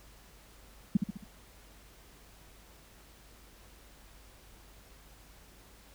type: tone with echo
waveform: sine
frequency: 200.6 Hz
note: G3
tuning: 40 cents sharp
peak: -19 dBFS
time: 0.95-0.97 s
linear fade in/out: 5 ms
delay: 68 ms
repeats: 4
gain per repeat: -6 dB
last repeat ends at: 1.242 s
effects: added 50 Hz sine -58 dBFS peak until 5.94 s + pink hiss -58 dBFS RMS until 5.94 s